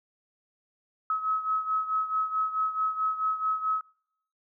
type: beating tone pair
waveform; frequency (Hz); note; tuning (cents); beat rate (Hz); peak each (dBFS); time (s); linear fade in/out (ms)
sine; 1282 / 1286.6; E6 / E6; -49 / -42; 4.6; -27 / -32; 1.1-3.81; 2
effects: noise-tail reverb RT60 0.7 s tail -23 dB re dry